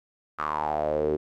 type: tone with band-pass filter sweep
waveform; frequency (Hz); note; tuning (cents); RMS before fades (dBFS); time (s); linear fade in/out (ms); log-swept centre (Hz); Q
sawtooth; 76.1; D#2; -38; -27; 0.38-1.17; 20; 1300 to 380; 6.6
effects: none